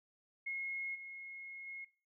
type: tone with level steps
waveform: sine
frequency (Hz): 2162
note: C#7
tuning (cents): -44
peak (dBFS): -37 / -45 / -43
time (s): 0.46-1.85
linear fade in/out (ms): 10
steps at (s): 0.94 / 1.66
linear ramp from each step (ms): 20
effects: noise-tail reverb RT60 0.4 s tail -20 dB re dry